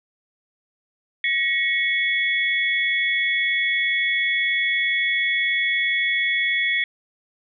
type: tone cluster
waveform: sine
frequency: 1907 / 2204 / 3382 Hz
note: A#6 / C#7 / G#7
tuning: +39 / -11 / +31 cents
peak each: -22 / -22 / -27 dBFS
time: 1.24-6.84 s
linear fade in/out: 2 ms
effects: none